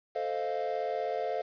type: chord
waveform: triangle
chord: F dominant seventh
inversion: first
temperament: equal with one note detuned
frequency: 440 / 521.1 / 622.3 / 698.5 Hz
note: A4 / C5 / Eb5 / F5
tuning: 0 / -7 / 0 / 0 cents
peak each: -34 / -34 / -35 / -32 dBFS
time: 0.15-1.42 s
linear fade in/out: 10 ms
effects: resampled to 11025 Hz + 9-bit